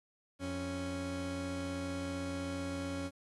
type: tone pair together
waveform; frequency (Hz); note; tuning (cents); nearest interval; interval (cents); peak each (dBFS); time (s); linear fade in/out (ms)
30% pulse; 87.19 / 277.2; F2 / C#4; -2 / 0; octave + minor sixth; 2002; -39 / -35; 0.39-3.11; 50
effects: resampled to 24000 Hz + 11-bit